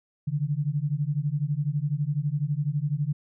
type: beating tone pair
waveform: sine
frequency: 140.6 / 152.6 Hz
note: C#3 / D#3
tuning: +25 / -33 cents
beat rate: 12 Hz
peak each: -27 / -27 dBFS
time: 0.27-3.13 s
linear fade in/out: 10 ms
effects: none